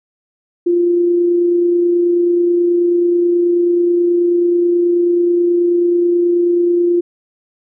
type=tone with amplitude modulation; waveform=sine; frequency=348.2 Hz; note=F4; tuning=5 cents flat; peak=-9 dBFS; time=0.66-7.01 s; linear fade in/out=10 ms; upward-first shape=sine; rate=29.3 Hz; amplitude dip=25%; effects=none